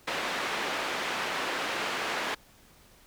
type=band-pass noise; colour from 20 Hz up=white; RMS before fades=-32 dBFS; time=0.07-2.35 s; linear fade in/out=10 ms; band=270 to 2300 Hz; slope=12 dB/octave; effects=pink hiss -58 dBFS RMS until 3.06 s